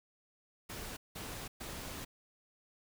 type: noise bursts at uneven times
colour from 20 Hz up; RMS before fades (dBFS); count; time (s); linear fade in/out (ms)
pink; -44; 3; 0.69-0.97 / 1.15-1.48 / 1.6-2.05; 10
effects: none